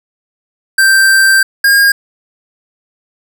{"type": "tone pair in turn", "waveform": "square", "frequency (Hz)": [1568, 1620.5], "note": ["G6", "G#6"], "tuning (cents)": [0, -43], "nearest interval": "minor second", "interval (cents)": 57, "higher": "second", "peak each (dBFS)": -6, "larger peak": "neither", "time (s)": [[0.78, 1.43], [1.64, 1.92]], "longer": "first", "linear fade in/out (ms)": 5, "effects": []}